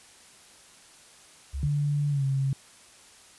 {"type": "tone", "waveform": "sine", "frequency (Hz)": 68.9, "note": "C#2", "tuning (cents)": -10, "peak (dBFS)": -29, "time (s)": [1.53, 1.68], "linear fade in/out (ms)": 20}
{"type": "tone with pitch glide", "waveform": "sine", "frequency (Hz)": [145.5, 135.76], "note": ["D3", "C#3"], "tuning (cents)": [-16, -36], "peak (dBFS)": -23, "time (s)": [1.63, 2.53], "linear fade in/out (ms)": 2, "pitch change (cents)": -120, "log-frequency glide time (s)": [2.1, 2.24]}
{"effects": ["white hiss -53 dBFS RMS until 3.38 s", "resampled to 24000 Hz"]}